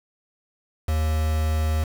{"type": "tone with quantisation", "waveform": "triangle", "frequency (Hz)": 78, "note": "D#2", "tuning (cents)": 5, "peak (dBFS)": -18, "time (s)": [0.88, 1.84], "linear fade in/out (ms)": 5, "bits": 5, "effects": []}